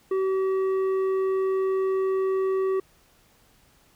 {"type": "tone with tanh clipping", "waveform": "sine", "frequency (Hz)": 381.6, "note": "G4", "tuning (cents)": -47, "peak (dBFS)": -23, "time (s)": [0.11, 2.8], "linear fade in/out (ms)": 5, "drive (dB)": 8, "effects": ["pink hiss -60 dBFS RMS until 3.95 s"]}